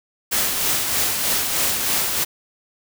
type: noise with tremolo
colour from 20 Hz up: white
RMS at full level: -19 dBFS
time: 0.31-2.25 s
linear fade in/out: 20 ms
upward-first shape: triangle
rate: 3.2 Hz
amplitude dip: 45%
effects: none